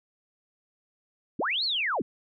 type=linear two-way sweep; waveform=sine; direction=up then down; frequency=146.83 to 4500 to 146.83 Hz; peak=-25 dBFS; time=1.39-2.02 s; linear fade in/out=5 ms; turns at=1.64 s; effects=none